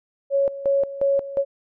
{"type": "tone with tremolo", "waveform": "sine", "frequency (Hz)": 554.4, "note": "C#5", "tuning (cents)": 0, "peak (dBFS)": -16, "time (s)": [0.3, 1.45], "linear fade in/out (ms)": 50, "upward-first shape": "square", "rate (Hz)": 2.8, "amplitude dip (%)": 80, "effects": []}